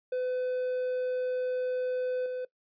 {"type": "tone with level steps", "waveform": "triangle", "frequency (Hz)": 505, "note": "B4", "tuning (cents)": 39, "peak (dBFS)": [-26, -30], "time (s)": [0.12, 2.45], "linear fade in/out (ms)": 5, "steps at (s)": 2.26, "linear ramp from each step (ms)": 2, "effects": ["noise-tail reverb RT60 0.1 s tail -20 dB re dry", "resampled to 11025 Hz"]}